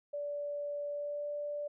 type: tone with pitch glide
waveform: sine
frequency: 580 to 585.4 Hz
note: D5 to D5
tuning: -22 to -6 cents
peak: -35 dBFS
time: 0.13-1.68 s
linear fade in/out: 10 ms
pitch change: +16 cents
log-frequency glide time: 0.89-1.28 s
effects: none